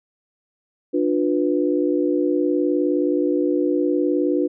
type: chord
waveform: sine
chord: B diminished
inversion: first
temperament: just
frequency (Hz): 296.3 / 355.6 / 493.9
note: D4 / F4 / B4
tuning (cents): +15 / +31 / 0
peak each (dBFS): -20 / -21 / -24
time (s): 0.93-4.48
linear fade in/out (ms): 20
effects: none